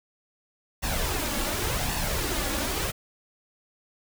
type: noise with flanger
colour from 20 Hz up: pink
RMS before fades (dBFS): -28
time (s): 0.82-2.92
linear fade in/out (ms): 20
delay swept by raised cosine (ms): 1.1 to 3.6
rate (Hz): 0.89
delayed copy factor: +0.55
effects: none